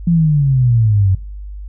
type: exponential sweep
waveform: sine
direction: down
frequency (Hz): 174.61 to 92.5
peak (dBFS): -9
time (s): 0.07-1.15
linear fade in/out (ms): 5
effects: noise-tail reverb RT60 0.4 s tail -20 dB re dry + added 50 Hz sine -26 dBFS peak until 1.68 s